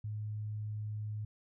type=tone; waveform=sine; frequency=106.3 Hz; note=G#2; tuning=41 cents sharp; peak=-36 dBFS; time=0.04-1.25 s; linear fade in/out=5 ms; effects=none